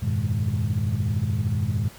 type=tone cluster; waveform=sine; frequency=87.3 / 100.4 / 117.7 / 154.3 / 206 Hz; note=F2 / G2 / A#2 / D#3 / G#3; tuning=0 / +42 / +17 / -14 / -14 cents; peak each=-29 / -24 / -25 / -31 / -31 dBFS; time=0.02-1.89 s; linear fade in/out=10 ms; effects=tanh soft clip ceiling -15 dBFS + pink hiss -46 dBFS RMS until 1.98 s